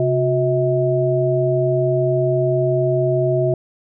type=tone cluster; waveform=sine; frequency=133.1 / 364.4 / 640 Hz; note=C3 / F#4 / D#5; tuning=+30 / -26 / +49 cents; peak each=-19 dBFS; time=0-3.54 s; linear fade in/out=2 ms; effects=none